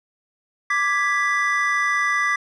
triangle chord, G# diminished, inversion second, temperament equal, 1174.7 / 1661.2 / 1975.5 Hz, D6 / G#6 / B6, 0 / 0 / 0 cents, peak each -21 / -24 / -19 dBFS, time 0.7-2.36 s, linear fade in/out 5 ms, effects resampled to 22050 Hz

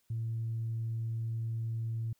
sine tone, 113.7 Hz, A#2, 43 cents flat, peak -31 dBFS, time 0.1-2.13 s, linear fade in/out 5 ms, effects tanh soft clip ceiling -28 dBFS + white hiss -74 dBFS RMS until 2.19 s

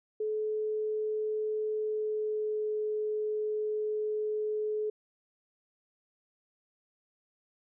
sine tone with pitch glide, 429.9 to 426.7 Hz, A4 to G#4, -40 to +47 cents, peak -29 dBFS, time 0.2-4.9 s, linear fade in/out 5 ms, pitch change -13 cents, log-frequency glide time 1.73-2.74 s, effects none

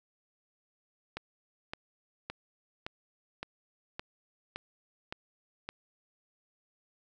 click train, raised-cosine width 0.3 ms, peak -21 dBFS, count 9, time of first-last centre 1.17-5.69 s, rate 1.77 Hz, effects none

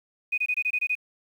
sine tone bursts, 2489 Hz, D#7, in tune, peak -22 dBFS, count 8, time 0.32-0.953 s, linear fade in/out 10 ms, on 59 ms, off 23 ms, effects 9-bit

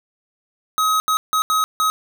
square tone bursts at uneven times, 1269 Hz, D#6, 34 cents sharp, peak -16 dBFS, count 5, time 0.78-1 / 1.08-1.17 / 1.33-1.42 / 1.5-1.64 / 1.8-1.9 s, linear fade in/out 0 ms, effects none

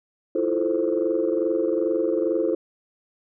sine chord, F major seventh, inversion third, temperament equal with one note detuned, 326.8 / 349.2 / 440 / 523.3 Hz, E4 / F4 / A4 / C5, -15 / 0 / 0 / 0 cents, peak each -25 dBFS, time 0.35-2.55 s, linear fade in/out 5 ms, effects tanh soft clip ceiling -12 dBFS

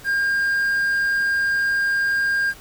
triangle tone with quantisation, 1607 Hz, G6, 43 cents sharp, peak -16 dBFS, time 0.04-2.54 s, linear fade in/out 50 ms, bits 7, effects pink hiss -44 dBFS RMS until 2.6 s

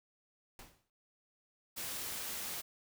pink noise with exponential decay, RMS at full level -49 dBFS, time 0.59-0.9 s, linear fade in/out 1 ms, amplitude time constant 67 ms
white noise, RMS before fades -41 dBFS, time 1.76-2.62 s, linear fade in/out 20 ms
effects none

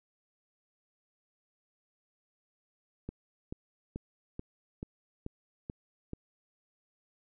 click train, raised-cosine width 3 ms, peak -25 dBFS, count 8, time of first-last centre 3.09-6.133 s, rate 2.3 Hz, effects none

